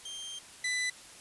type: tone pair in turn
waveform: sawtooth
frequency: 3170 / 1997 Hz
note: G7 / B6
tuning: +19 / +19 cents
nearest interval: minor sixth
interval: 800 cents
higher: first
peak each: -36 / -26 dBFS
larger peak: second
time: 0.05-0.39 / 0.64-0.9 s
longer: first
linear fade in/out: 5 ms
effects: white hiss -51 dBFS RMS until 1.2 s + resampled to 24000 Hz